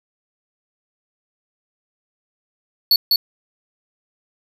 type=tone with echo; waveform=square; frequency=4435 Hz; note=C#8; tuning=in tune; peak=-11 dBFS; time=2.91-2.96 s; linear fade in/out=2 ms; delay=200 ms; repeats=1; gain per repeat=-2 dB; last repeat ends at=3.16 s; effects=none